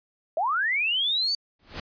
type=linear sweep; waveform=sine; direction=up; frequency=596 to 4630 Hz; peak=-22 dBFS; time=0.37-1.35 s; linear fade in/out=2 ms
type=noise with exponential growth; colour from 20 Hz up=pink; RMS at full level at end=-30 dBFS; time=1.59-1.8 s; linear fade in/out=5 ms; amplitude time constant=45 ms
effects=resampled to 11025 Hz